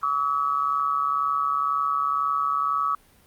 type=tone pair together; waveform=sine; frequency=1143 / 1285 Hz; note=D6 / E6; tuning=-47 / -45 cents; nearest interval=major second; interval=202 cents; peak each=-24 dBFS; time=0.03-2.95 s; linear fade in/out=2 ms; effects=pink hiss -57 dBFS RMS until 3.26 s + Opus 48 kbps